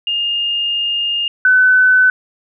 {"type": "tone pair in turn", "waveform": "sine", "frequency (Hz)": [2827, 1508.8], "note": ["F7", "F#6"], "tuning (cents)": [20, 33], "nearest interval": "major seventh", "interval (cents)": 1087, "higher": "first", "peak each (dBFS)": [-15, -7], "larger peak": "second", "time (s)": [[0.07, 1.28], [1.45, 2.1]], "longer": "first", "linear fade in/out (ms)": 2, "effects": []}